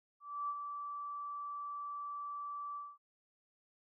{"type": "tone with ADSR envelope", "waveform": "sine", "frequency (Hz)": 1160, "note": "D6", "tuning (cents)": -22, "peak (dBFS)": -34, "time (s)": [0.2, 2.98], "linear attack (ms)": 290, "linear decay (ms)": 49, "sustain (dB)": -6, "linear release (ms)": 220, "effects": []}